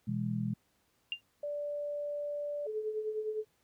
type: chord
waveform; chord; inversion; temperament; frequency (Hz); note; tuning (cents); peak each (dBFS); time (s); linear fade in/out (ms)
sine; E major; second; just; 123.61 / 164.81 / 206; B2 / E3 / G#3; +2 / 0 / -14; -35 / -38 / -34; 0.07-0.54; 10
type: tone with exponential decay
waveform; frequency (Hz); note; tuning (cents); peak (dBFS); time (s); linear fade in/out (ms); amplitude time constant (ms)
sine; 2794; F7; 0; -28; 1.12-1.21; 1; 18
type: tone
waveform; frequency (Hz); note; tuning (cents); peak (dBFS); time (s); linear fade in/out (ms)
sine; 584; D5; -10; -34; 1.43-2.67; 5
type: tone with tremolo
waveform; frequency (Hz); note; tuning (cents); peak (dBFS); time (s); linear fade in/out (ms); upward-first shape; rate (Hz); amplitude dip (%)
sine; 431.2; A4; -35; -30; 2.65-3.45; 50; triangle; 9.8; 65
effects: pink hiss -73 dBFS RMS until 3.63 s + high-pass 60 Hz 12 dB/octave